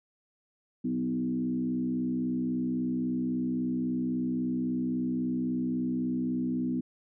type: tone with frequency modulation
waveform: sine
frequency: 250 Hz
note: B3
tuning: 21 cents sharp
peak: -27 dBFS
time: 0.84-6.81 s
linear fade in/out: 10 ms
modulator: 63.7 Hz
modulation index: 0.94
effects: none